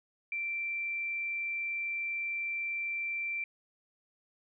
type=tone; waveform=sine; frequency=2349 Hz; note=D7; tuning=in tune; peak=-32 dBFS; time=0.32-3.44 s; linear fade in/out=2 ms; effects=none